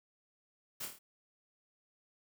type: noise with echo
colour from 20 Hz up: white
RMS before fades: -41 dBFS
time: 0.8-0.86 s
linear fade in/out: 10 ms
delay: 26 ms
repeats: 5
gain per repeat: -4 dB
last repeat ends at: 0.99 s
effects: none